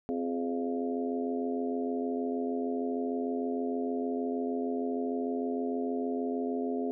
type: harmonic tone with a mistuned harmonic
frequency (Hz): 86.5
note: F2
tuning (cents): -16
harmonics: 3 / 4 / 5 / 6 / 7 / 8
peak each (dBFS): -32 / -41 / -34 / -46 / -44 / -40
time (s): 0.09-6.91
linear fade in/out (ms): 0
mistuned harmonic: 5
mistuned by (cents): -51
effects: none